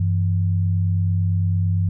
sine tone pair together, 95.91 / 164.81 Hz, G2 / E3, -37 / 0 cents, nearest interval major sixth, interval 937 cents, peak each -17 / -25 dBFS, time 0-1.89 s, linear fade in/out 5 ms, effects none

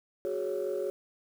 sine chord, F# suspended second, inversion none, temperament equal, 370 / 415.3 / 554.4 Hz, F#4 / G#4 / C#5, 0 / 0 / 0 cents, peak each -33 dBFS, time 0.25-0.9 s, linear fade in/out 0 ms, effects tanh soft clip ceiling -24 dBFS + 9-bit

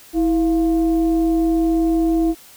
sine tone with frequency modulation, 326.7 Hz, E4, 15 cents flat, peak -14 dBFS, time 0.13-2.35 s, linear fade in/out 50 ms, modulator 369 Hz, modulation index 0.42, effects white hiss -45 dBFS RMS until 2.56 s

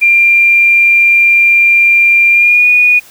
sine tone with pitch glide, 2384 to 2458 Hz, D7 to D#7, +25 to -22 cents, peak -4 dBFS, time 0.01-3 s, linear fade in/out 20 ms, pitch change +53 cents, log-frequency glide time 2.31-2.67 s, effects white hiss -39 dBFS RMS until 3.1 s

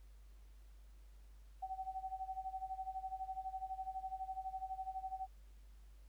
sine tone with tremolo, 760 Hz, F#5, 46 cents sharp, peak -38 dBFS, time 1.62-5.27 s, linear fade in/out 10 ms, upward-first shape sine, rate 12 Hz, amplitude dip 85%, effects added 50 Hz sine -56 dBFS peak until 6.08 s + pink hiss -74 dBFS RMS until 6.08 s

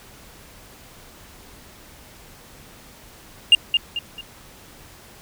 sine tone with echo, 2815 Hz, F7, 13 cents sharp, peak -4 dBFS, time 3.52-3.55 s, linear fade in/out 2 ms, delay 220 ms, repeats 3, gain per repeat -9 dB, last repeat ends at 4.21 s, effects tanh soft clip ceiling -6 dBFS + pink hiss -46 dBFS RMS until 5.21 s

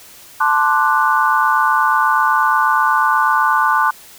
sine chord, D dominant seventh, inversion second, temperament equal, 880 / 1046.5 / 1174.7 / 1480 Hz, A5 / C6 / D6 / F#6, 0 / 0 / 0 / 0 cents, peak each -17 dBFS, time 0.4-3.91 s, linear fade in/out 10 ms, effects white hiss -41 dBFS RMS until 4.18 s

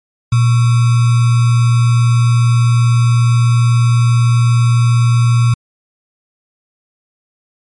sine tone with sample-and-hold, 118.8 Hz, A#2, 33 cents sharp, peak -7 dBFS, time 0.32-5.54 s, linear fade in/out 5 ms, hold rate 1225 Hz, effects MP3 48 kbps

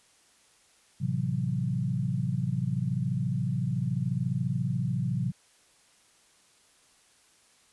sine chord, F# half-diminished seventh, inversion first, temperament equal, 110 / 130.81 / 164.81 / 185 Hz, A2 / C3 / E3 / F#3, 0 / 0 / 0 / 0 cents, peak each -34 / -29 / -33 / -33 dBFS, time 1-5.32 s, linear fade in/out 20 ms, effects white hiss -62 dBFS RMS until 7.72 s + resampled to 24000 Hz

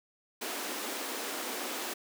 pink high-pass noise, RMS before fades -37 dBFS, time 0.41-1.94 s, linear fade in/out 10 ms, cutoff 240 Hz, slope 48 dB/octave, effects none

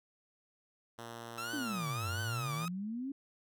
5% pulse tone, 116.54 Hz, A#2, in tune, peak -33 dBFS, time 0.98-2.66 s, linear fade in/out 10 ms
sawtooth tone with vibrato, 1318.5 Hz, E6, in tune, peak -35 dBFS, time 1.38-2.68 s, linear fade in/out 0 ms, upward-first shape triangle, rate 1.5 Hz, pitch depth 260 cents each way
sine exponential two-way sweep, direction down then up, 312.1 to 90 to 283.3 Hz, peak -36 dBFS, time 1.53-3.12 s, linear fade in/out 5 ms, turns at 2.1 s
effects none

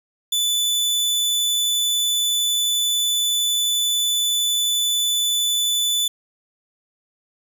sawtooth tone, 3489 Hz, A7, 15 cents flat, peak -15 dBFS, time 0.32-6.08 s, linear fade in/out 5 ms, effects 9-bit

